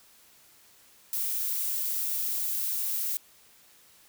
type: noise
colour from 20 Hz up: violet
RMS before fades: -30 dBFS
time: 1.13-3.17 s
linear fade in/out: 0 ms
effects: white hiss -58 dBFS RMS until 4.08 s